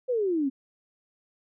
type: exponential sweep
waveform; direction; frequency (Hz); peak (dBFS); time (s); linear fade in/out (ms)
sine; down; 523.3 to 259.1; -23; 0.08-0.5; 20
effects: none